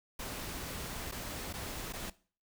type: noise with dropouts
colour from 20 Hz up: pink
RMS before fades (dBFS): -41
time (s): 0.19-2.1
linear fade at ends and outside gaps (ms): 5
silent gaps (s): 1.114-1.121 / 1.528-1.537 / 1.926-1.934
effects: noise-tail reverb RT60 0.4 s tail -19 dB re dry